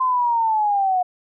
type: linear sweep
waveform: sine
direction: down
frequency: 1040 to 720 Hz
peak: -16 dBFS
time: 0-1.03 s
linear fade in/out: 10 ms
effects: none